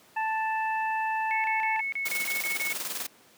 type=harmonic tone; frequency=880 Hz; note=A5; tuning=in tune; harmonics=1 / 2 / 3; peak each=-27 / -33 / -37 dBFS; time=0.16-1.81 s; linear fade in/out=10 ms
type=tone bursts; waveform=sine; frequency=2200 Hz; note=C#7; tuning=14 cents flat; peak=-28 dBFS; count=9; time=1.31-2.728 s; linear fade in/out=0 ms; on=130 ms; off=31 ms
type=noise with tremolo; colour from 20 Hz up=white; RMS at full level=-32 dBFS; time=2.05-3.07 s; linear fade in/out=10 ms; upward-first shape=square; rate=20 Hz; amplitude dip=50%
effects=pink hiss -57 dBFS RMS until 3.37 s + high-pass 200 Hz 12 dB/octave